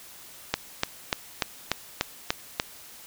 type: click train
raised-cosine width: 0.2 ms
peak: -5 dBFS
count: 8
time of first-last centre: 0.54-2.599 s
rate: 3.4 Hz
effects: white hiss -47 dBFS RMS until 3.06 s